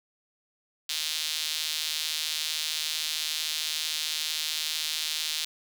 sawtooth tone with high-pass filter, 155.56 Hz, D#3, in tune, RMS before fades -31 dBFS, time 0.89-5.45 s, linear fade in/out 5 ms, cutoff 3700 Hz, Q 2.1, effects none

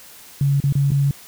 sine tone with dropouts, 140 Hz, C#3, 18 cents sharp, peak -14 dBFS, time 0.41-1.11 s, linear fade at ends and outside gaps 2 ms, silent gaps 0.602-0.639 / 0.725-0.753 / 0.906-0.917 s, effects white hiss -43 dBFS RMS until 1.27 s

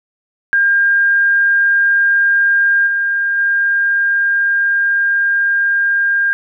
sine tone with level steps, 1606 Hz, G6, 41 cents sharp, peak -9 / -13 / -11 dBFS, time 0.53-6.33 s, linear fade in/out 0 ms, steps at 2.86 / 3.37 s, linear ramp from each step 20 ms, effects none

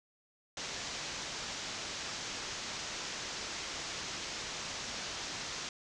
white low-pass noise, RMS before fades -41 dBFS, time 0.57-5.69 s, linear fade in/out 2 ms, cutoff 6800 Hz, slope 48 dB/octave, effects none

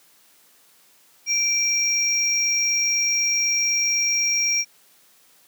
triangle tone pair together, 2349 / 5616 Hz, D7 / F8, 0 / +9 cents, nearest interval octave + minor third, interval 1509 cents, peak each -22 / -19 dBFS, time 1.26-4.65 s, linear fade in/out 50 ms, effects white hiss -56 dBFS RMS until 5.47 s + high-pass 150 Hz 12 dB/octave

